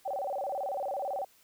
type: tone with vibrato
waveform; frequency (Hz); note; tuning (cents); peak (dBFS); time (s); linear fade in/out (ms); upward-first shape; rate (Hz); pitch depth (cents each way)
sine; 659.3; E5; 0; -31; 0.05-1.25; 10; square; 18; 270
effects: white hiss -63 dBFS RMS until 1.43 s